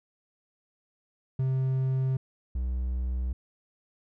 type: tone pair in turn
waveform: triangle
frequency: 131.5 / 62.67 Hz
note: C3 / B1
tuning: +9 / +26 cents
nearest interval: octave + minor second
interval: 1283 cents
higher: first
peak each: -22 / -25 dBFS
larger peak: first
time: 1.39-2.17 / 2.55-3.33 s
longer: neither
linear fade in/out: 5 ms
effects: none